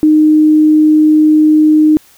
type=tone; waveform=sine; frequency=307.5 Hz; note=D#4; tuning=20 cents flat; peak=-4 dBFS; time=0.03-1.97 s; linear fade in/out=0 ms; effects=white hiss -45 dBFS RMS until 2.17 s